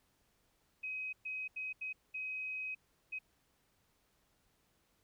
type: tone bursts at uneven times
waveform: sine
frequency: 2529 Hz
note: D#7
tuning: 28 cents sharp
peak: -38 dBFS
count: 6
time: 0.83-1.13 / 1.25-1.48 / 1.56-1.73 / 1.81-1.93 / 2.14-2.75 / 3.12-3.19 s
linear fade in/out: 10 ms
effects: pink hiss -75 dBFS RMS until 5.03 s